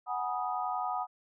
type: chord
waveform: sine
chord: G# minor seventh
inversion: third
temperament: equal with one note detuned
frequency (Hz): 740 / 830.6 / 973 / 1244.5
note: F#5 / G#5 / B5 / D#6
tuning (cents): 0 / 0 / -26 / 0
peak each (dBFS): -34 / -38 / -38 / -36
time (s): 0.06-1.07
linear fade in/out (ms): 50
effects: none